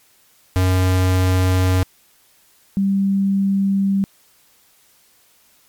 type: tone pair in turn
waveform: square / sine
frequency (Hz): 92.5 / 196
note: F#2 / G3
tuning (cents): 0 / 0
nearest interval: octave + minor second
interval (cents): 1300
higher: second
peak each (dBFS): -14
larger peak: neither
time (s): 0.56-1.83 / 2.77-4.04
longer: neither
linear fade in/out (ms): 0
effects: white hiss -55 dBFS RMS until 5.68 s + MP3 96 kbps